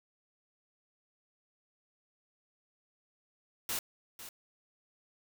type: noise with echo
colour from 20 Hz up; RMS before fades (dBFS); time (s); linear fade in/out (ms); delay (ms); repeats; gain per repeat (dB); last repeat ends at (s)
white; -35; 3.69-3.79; 2; 500; 1; -12; 4.29
effects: none